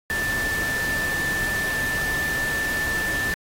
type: tone in noise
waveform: sine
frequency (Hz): 1767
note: A6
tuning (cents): +7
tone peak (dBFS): -23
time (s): 0.1-3.34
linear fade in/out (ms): 0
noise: pink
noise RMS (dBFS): -31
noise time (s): 0.1-3.34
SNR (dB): +5
effects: AAC 48 kbps